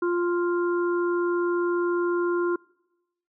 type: harmonic tone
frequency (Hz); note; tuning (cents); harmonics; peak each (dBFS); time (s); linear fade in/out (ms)
349.2; F4; 0; 1 / 3 / 4; -22 / -32 / -33; 0.02-2.56; 5
effects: noise-tail reverb RT60 1.0 s tail -26 dB re dry